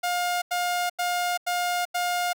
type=tone bursts; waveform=sawtooth; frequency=710 Hz; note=F5; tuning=28 cents sharp; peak=-20 dBFS; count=5; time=0.03-2.332 s; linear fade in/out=10 ms; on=390 ms; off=88 ms; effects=none